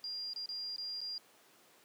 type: tone with dropouts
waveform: sine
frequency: 4800 Hz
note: D8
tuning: 37 cents sharp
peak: -38 dBFS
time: 0.04-1.18 s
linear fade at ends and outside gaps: 1 ms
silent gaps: 0.334-0.361 / 0.459-0.49 / 0.762-0.782 / 1.006-1.014 s
effects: pink hiss -63 dBFS RMS until 1.84 s + high-pass 300 Hz 12 dB/octave